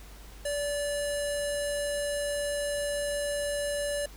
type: tone with low-pass filter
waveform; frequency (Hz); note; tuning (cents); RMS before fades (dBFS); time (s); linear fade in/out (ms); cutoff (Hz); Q
square; 579; D5; -25; -31; 0.45-4.06; 5; 10000; 3.7
effects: added 50 Hz sine -46 dBFS peak until 4.16 s + pink hiss -52 dBFS RMS until 4.16 s